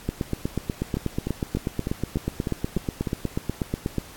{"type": "two click trains", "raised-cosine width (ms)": 3, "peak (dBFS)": [-13, -11], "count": [8, 33], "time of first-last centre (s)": [[0.97, 3.072], [0.09, 3.983]], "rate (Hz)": [3.33, 8.22], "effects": ["pink hiss -45 dBFS RMS until 4.16 s", "AAC 64 kbps"]}